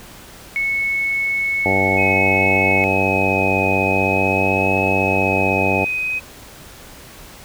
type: tone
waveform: sine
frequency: 2203 Hz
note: C#7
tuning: 11 cents flat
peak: -17 dBFS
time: 0.56-2.84 s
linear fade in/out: 0 ms
type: harmonic tone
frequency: 95.9 Hz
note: G2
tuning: 37 cents flat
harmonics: 1 / 2 / 3 / 4 / 5 / 6 / 7 / 8 / 9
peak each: -25 / -25 / -25 / -25 / -25 / -25 / -25 / -25 / -25 dBFS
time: 1.65-5.85 s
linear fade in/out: 10 ms
type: tone with vibrato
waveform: sine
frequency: 2537 Hz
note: D#7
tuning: 33 cents sharp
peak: -19 dBFS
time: 1.97-6.2 s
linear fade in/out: 20 ms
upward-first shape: triangle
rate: 0.44 Hz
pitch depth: 20 cents each way
effects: pink hiss -40 dBFS RMS until 7.44 s